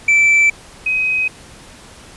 triangle / sine tone pair in turn, 2326 / 2524 Hz, D7 / D#7, -17 / +24 cents, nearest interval minor second, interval 141 cents, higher second, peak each -7 / -14 dBFS, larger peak first, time 0.08-0.5 / 0.86-1.28 s, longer neither, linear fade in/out 5 ms, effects pink hiss -40 dBFS RMS until 2.16 s + resampled to 24000 Hz

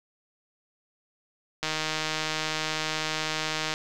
click train, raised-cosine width 0.2 ms, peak -11 dBFS, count 330, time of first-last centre 1.63-3.739 s, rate 156 Hz, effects none

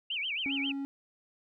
sine tone with vibrato, 2659 Hz, E7, 14 cents sharp, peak -31 dBFS, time 0.1-0.72 s, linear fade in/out 5 ms, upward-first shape sine, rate 7.4 Hz, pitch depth 300 cents each way
triangle tone, 276.2 Hz, C#4, 6 cents flat, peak -31 dBFS, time 0.46-0.85 s, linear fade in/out 0 ms
effects none

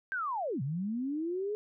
sine linear two-way sweep, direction down then up, 1600 to 125.3 to 428.3 Hz, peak -31 dBFS, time 0.12-1.55 s, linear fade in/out 0 ms, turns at 0.62 s, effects none

